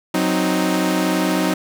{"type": "chord", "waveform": "sawtooth", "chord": "C diminished", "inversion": "second", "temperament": "equal", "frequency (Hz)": [185, 261.6, 311.1], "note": ["Gb3", "C4", "Eb4"], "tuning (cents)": [0, 0, 0], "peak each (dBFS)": [-17, -19, -16], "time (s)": [0.14, 1.54], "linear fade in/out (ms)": 5, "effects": []}